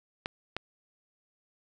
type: clicks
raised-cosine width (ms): 0.3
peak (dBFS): -16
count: 2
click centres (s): 0.259 / 0.566
effects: none